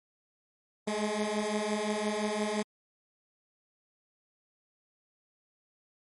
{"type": "beating tone pair", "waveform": "15% pulse", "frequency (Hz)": [207.7, 213.5], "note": ["G#3", "G#3"], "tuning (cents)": [0, 48], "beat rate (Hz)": 5.8, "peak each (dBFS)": [-27, -25], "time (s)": [0.87, 2.63], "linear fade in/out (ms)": 10, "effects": ["MP3 48 kbps"]}